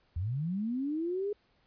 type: linear sweep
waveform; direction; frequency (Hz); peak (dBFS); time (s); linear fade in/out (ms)
sine; up; 77 to 419.9; -30; 0.16-1.33; 5
effects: pink hiss -70 dBFS RMS until 1.66 s + resampled to 11025 Hz

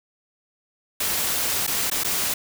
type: noise with dropouts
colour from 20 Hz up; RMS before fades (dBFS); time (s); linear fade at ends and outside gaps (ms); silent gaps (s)
white; -24; 1-2.34; 5; 1.667-1.675 / 1.901-1.914 / 2.036-2.045
effects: none

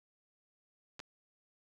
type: clicks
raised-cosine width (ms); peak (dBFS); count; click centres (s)
0.2; -28; 2; 0.994 / 1.001
effects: none

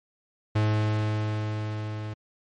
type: tone with level ramp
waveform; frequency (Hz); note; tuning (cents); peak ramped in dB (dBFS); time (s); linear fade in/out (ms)
45% pulse; 107.1; A2; -46; -20 to -32; 0.55-2.14; 10
effects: low-pass 4000 Hz 12 dB/octave + MP3 48 kbps

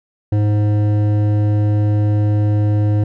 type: tone with hard clipping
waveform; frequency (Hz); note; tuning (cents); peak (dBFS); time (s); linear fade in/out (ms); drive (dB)
sine; 104.6; G#2; +13; -14; 0.32-3.04; 5; 11
effects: none

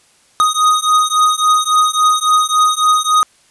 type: beating tone pair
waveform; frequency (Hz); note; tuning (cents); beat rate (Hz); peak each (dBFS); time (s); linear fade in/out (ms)
square; 1244.5 / 1248.1; D#6 / D#6; 0 / +5; 3.6; -14 / -14; 0.4-3.23; 0
effects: white hiss -52 dBFS RMS until 3.5 s + resampled to 24000 Hz

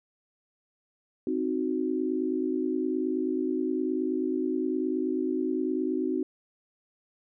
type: chord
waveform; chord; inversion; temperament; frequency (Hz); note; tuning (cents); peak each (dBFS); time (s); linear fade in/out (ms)
sine; C diminished; none; equal; 261.6 / 311.1 / 370; C4 / Eb4 / Gb4; 0 / 0 / 0; -30; 1.27-6.23; 2
effects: none

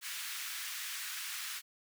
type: high-pass noise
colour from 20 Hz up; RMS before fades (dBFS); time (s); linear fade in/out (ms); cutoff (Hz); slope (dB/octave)
pink; -41; 0.01-1.62; 50; 1500; 24
effects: none

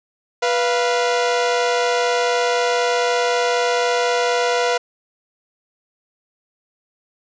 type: tone pair together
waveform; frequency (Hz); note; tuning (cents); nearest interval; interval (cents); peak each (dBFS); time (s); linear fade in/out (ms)
sawtooth; 489.2 / 691.8; B4 / F5; -16 / -17; tritone; 599; -14 / -17; 0.42-4.78; 10
effects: resampled to 16000 Hz + 8-bit

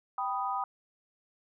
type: chord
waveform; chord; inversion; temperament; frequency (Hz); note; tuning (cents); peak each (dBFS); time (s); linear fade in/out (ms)
sine; G augmented; none; equal; 784 / 987.8 / 1244.5; G5 / B5 / D#6; 0 / 0 / 0; -34; 0.18-0.64; 2
effects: none

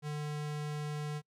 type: tone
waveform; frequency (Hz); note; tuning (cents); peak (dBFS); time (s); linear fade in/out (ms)
square; 149.3; D3; +29; -36; 0.02-1.22; 50
effects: noise-tail reverb RT60 0.1 s tail -26 dB re dry + low-pass 10000 Hz 12 dB/octave

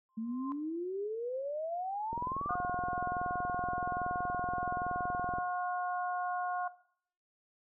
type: tone with exponential growth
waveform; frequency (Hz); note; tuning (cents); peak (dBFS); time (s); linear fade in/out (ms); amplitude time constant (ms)
sine; 1046.5; C6; 0; -37; 0.09-0.52; 0; 92
type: exponential sweep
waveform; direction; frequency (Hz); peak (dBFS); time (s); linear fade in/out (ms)
sine; up; 218.2 to 1244.5; -34; 0.17-2.55; 10
type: click train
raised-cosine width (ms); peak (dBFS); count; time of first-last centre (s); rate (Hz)
2; -28; 70; 2.13-5.385; 21.2
type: harmonic tone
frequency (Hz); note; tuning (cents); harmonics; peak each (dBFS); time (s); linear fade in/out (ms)
359.4; F4; +50; 2 / 3 / 4; -35 / -39 / -41; 2.49-6.68; 5
effects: noise-tail reverb RT60 0.6 s tail -17 dB re dry

